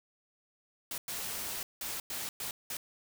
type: noise bursts at uneven times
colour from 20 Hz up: white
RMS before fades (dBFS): -38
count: 6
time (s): 0.91-0.98 / 1.08-1.63 / 1.81-2 / 2.1-2.29 / 2.4-2.51 / 2.7-2.77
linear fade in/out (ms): 2
effects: none